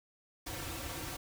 pink noise with comb filter, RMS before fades -41 dBFS, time 0.46-1.17 s, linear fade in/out 10 ms, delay 4.8 ms, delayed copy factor -1, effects none

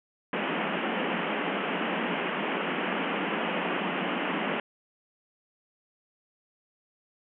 pink band-pass noise, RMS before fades -30 dBFS, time 0.33-4.6 s, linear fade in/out 2 ms, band 170 to 3100 Hz, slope 96 dB/octave, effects none

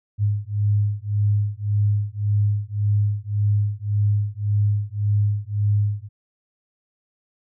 sine beating tone pair, 102.5 / 104.3 Hz, G#2 / G#2, -22 / +8 cents, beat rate 1.8 Hz, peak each -21 dBFS, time 0.18-6.09 s, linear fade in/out 50 ms, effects none

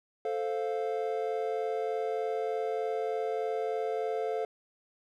triangle chord, F major, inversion first, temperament equal, 440 / 523.3 / 698.5 Hz, A4 / C5 / F5, 0 / 0 / 0 cents, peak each -30 / -34 / -33 dBFS, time 0.25-4.45 s, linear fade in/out 2 ms, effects none

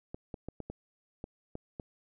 clicks, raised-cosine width 2 ms, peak -26 dBFS, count 8, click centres 0.145 / 0.342 / 0.486 / 0.603 / 0.7 / 1.241 / 1.554 / 1.798 s, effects none

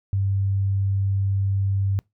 sine tone, 98 Hz, G2, in tune, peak -19 dBFS, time 0.13-1.99 s, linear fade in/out 0 ms, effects noise-tail reverb RT60 0.2 s tail -26 dB re dry

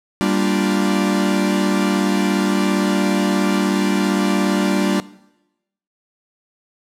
45% pulse chord, G minor seventh, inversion none, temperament equal, 196 / 233.1 / 293.7 / 349.2 Hz, G3 / Bb3 / D4 / F4, 0 / 0 / 0 / 0 cents, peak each -19 / -24 / -21 / -23 dBFS, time 0.21-5 s, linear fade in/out 0 ms, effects noise-tail reverb RT60 0.9 s tail -19 dB re dry + low-pass 11000 Hz 12 dB/octave

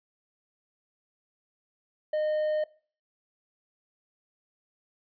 triangle tone, 613 Hz, D#5, 26 cents flat, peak -23 dBFS, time 2.13-2.64 s, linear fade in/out 5 ms, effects noise-tail reverb RT60 0.4 s tail -20 dB re dry + resampled to 11025 Hz

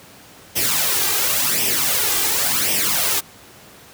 white noise with flanger, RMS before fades -19 dBFS, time 0.55-3.21 s, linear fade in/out 20 ms, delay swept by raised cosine 0.35 to 2.55 ms, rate 0.92 Hz, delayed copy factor +0.65, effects pink hiss -44 dBFS RMS until 3.93 s + high-pass 100 Hz 12 dB/octave

